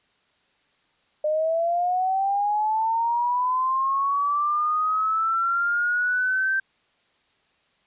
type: linear sweep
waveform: sine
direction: up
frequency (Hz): 603 to 1568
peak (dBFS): -20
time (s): 1.24-6.6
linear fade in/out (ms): 5
effects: white hiss -65 dBFS RMS until 7.86 s + resampled to 8000 Hz